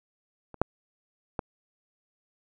clicks, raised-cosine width 1 ms, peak -29 / -7 / -15 dBFS, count 3, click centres 0.543 / 0.616 / 1.392 s, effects none

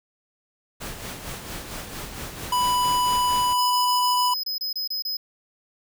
pink noise with tremolo, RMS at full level -33 dBFS, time 0.8-3.54 s, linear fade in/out 20 ms, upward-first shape sine, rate 4.4 Hz, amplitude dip 50%
square tone, 990 Hz, B5, 4 cents sharp, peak -20 dBFS, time 2.52-4.34 s, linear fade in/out 5 ms
square tone bursts, 5060 Hz, D#8, 28 cents sharp, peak -26 dBFS, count 11, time 3.58-5.17 s, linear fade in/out 5 ms, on 120 ms, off 27 ms
effects none

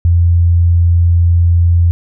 sine tone, 85.7 Hz, F2, 32 cents flat, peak -6 dBFS, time 0.05-1.91 s, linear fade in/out 0 ms, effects none

